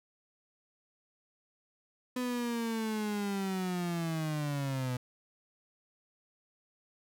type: linear sweep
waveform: 35% pulse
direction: down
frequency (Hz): 252 to 123.47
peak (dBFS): -30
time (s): 2.16-4.97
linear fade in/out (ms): 5
effects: none